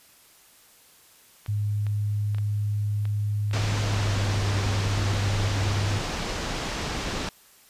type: clicks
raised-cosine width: 0.3 ms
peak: -26 dBFS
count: 8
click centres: 1.462 / 1.867 / 2.347 / 2.384 / 3.054 / 3.512 / 3.562 / 3.698 s
type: tone with pitch glide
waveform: sine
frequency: 103.9 to 100.07 Hz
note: G#2 to G2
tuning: +1 to +36 cents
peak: -23 dBFS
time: 1.48-5.99 s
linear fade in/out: 10 ms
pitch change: -65 cents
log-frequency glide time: 3.8-4.14 s
type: low-pass noise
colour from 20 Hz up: pink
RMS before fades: -30 dBFS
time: 3.53-7.29 s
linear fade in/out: 2 ms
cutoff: 6700 Hz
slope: 24 dB/octave
effects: white hiss -55 dBFS RMS until 7.69 s + resampled to 32000 Hz